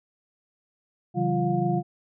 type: tone cluster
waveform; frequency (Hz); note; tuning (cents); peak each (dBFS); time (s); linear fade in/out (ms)
sine; 137.7 / 164.6 / 189.3 / 347.3 / 712; C#3 / E3 / F#3 / F4 / F5; -11 / -2 / +40 / -10 / +33; -28; 1.14-1.83; 50
effects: none